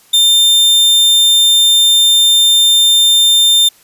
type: tone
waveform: 40% pulse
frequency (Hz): 3600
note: A7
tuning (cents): +39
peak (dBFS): -5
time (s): 0.13-3.69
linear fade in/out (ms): 10
effects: white hiss -47 dBFS RMS until 3.83 s + resampled to 32000 Hz